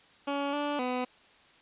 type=tone with pitch steps; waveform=15% pulse; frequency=282.2 / 291.3 / 250.8 Hz; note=C#4 / D4 / B3; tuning=+31 / -14 / +27 cents; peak=-23 dBFS; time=0.27-1.05 s; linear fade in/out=10 ms; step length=260 ms; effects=white hiss -59 dBFS RMS until 1.61 s + resampled to 8000 Hz